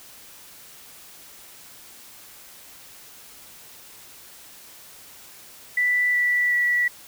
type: tone with pitch steps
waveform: sine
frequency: 1975.5 / 1961.9 / 1948.3 Hz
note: B6 / B6 / B6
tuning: 0 / -12 / -24 cents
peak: -18 dBFS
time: 5.77-6.88 s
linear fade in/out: 5 ms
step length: 370 ms
effects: white hiss -46 dBFS RMS until 7.07 s